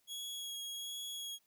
sawtooth tone with vibrato, 3322 Hz, G#7, in tune, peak -38 dBFS, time 0.07-1.39 s, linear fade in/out 50 ms, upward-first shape sine, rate 1.3 Hz, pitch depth 13 cents each way, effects white hiss -75 dBFS RMS until 1.46 s

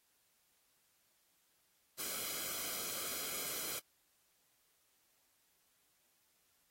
white noise with comb filter, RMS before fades -41 dBFS, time 1.98-3.8 s, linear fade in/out 20 ms, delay 1.1 ms, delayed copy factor -0.65, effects white hiss -75 dBFS RMS until 6.7 s + AAC 48 kbps

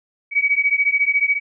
sine beating tone pair, 2260 / 2274 Hz, C#7 / C#7, +33 / +44 cents, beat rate 14 Hz, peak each -18 / -18 dBFS, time 0.31-1.4 s, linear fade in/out 50 ms, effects none

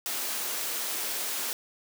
white high-pass noise, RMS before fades -32 dBFS, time 0.06-1.53 s, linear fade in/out 0 ms, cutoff 240 Hz, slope 24 dB/octave, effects none

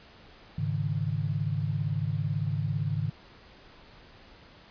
sine chord, Ab suspended fourth, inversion none, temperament equal with one note detuned, 103.83 / 138.59 / 156.46 Hz, Ab2 / Db3 / Eb3, 0 / 0 / +10 cents, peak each -31 dBFS, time 0.58-3.1 s, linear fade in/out 5 ms, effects pink hiss -53 dBFS RMS until 4.7 s + resampled to 11025 Hz

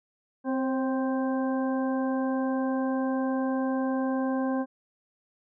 harmonic tone with a mistuned harmonic, 261.6 Hz, C4, in tune, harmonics 1 / 2 / 3 / 4 / 6, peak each -26 / -32 / -36 / -38 / -42 dBFS, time 0.44-4.66 s, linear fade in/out 50 ms, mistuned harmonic 2, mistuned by +33 cents, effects none

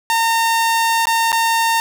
sawtooth tone with dropouts, 913 Hz, A#5, 36 cents flat, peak -10 dBFS, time 0.1-1.8 s, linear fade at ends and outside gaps 0 ms, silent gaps 1.055-1.07 / 1.319-1.328 s, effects none

